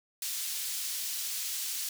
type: high-pass noise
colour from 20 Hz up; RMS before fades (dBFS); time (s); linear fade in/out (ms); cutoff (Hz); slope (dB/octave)
pink; -35; 0.22-1.89; 2; 4300; 12
effects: none

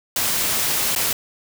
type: noise with dropouts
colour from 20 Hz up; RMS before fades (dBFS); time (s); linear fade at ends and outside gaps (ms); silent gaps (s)
white; -21; 0.16-1.13; 2; 0.951-0.96
effects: none

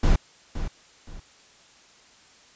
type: noise with echo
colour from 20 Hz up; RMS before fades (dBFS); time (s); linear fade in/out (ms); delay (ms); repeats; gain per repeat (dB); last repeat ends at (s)
brown; -17; 0.03-0.16; 5; 520; 2; -11; 1.2
effects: white hiss -54 dBFS RMS until 2.55 s + resampled to 16000 Hz

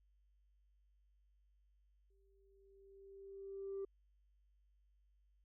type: tone with exponential growth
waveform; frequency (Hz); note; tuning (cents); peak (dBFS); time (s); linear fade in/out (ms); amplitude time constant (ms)
sine; 392; G4; 0; -38; 2.1-3.85; 5; 380
effects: tanh soft clip ceiling -38 dBFS + added 50 Hz sine -70 dBFS peak until 5.44 s

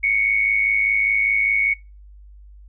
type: tone with amplitude modulation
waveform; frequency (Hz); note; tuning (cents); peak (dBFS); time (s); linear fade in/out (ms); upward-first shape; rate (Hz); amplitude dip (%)
sine; 2217; C#7; 0; -13; 0.03-1.74; 10; sine; 105; 60
effects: noise-tail reverb RT60 0.3 s tail -26 dB re dry + added 50 Hz sine -41 dBFS peak until 2.68 s

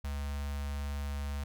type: tone with notch filter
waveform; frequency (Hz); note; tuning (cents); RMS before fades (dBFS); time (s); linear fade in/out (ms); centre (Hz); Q
square; 71; C#2; +42; -36; 0.04-1.44; 5; 340; 0.82
effects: none

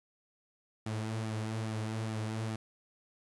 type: tone with flanger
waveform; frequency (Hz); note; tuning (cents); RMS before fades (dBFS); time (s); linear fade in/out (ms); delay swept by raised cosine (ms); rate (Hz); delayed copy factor
sawtooth; 110; A2; 0; -36; 0.86-2.56; 5; 1.9 to 7.4; 2.4; -0.5
effects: resampled to 24000 Hz + 11-bit

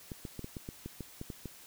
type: clicks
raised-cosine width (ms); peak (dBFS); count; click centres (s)
3; -27; 11; 0.118 / 0.252 / 0.393 / 0.444 / 0.568 / 0.689 / 0.86 / 1.007 / 1.214 / 1.302 / 1.457
effects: white hiss -54 dBFS RMS until 1.66 s

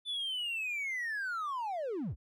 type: linear sweep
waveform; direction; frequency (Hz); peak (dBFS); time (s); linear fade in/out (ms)
triangle; down; 3520 to 37.19; -31; 0.05-2.16; 50
effects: tanh soft clip ceiling -28 dBFS

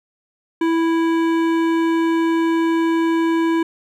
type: tone with hard clipping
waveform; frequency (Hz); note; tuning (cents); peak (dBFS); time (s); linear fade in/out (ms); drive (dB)
sine; 329.6; E4; 0; -17; 0.61-3.63; 5; 14
effects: none

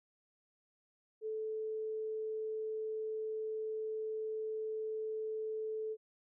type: tone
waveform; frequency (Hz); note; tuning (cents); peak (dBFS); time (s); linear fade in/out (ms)
sine; 436.4; A4; -14; -36; 1.21-5.97; 50
effects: none

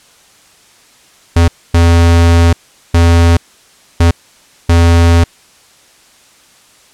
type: tone bursts at uneven times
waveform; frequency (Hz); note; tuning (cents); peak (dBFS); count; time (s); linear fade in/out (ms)
square; 84.7; E2; +48; -5; 5; 1.36-1.48 / 1.74-2.53 / 2.94-3.37 / 4-4.11 / 4.69-5.24; 5
effects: white hiss -45 dBFS RMS until 6.93 s + low-pass 9000 Hz 12 dB/octave

